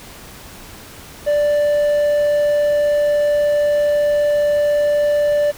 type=tone; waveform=triangle; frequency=587.3 Hz; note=D5; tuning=in tune; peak=-11 dBFS; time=1.26-5.52 s; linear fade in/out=20 ms; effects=pink hiss -38 dBFS RMS until 5.57 s